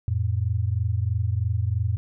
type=tone pair together; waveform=sine; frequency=88.82 / 111.9 Hz; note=F2 / A2; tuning=+30 / +30 cents; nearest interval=major third; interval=400 cents; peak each=-24 / -24 dBFS; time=0.08-1.97 s; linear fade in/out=0 ms; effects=none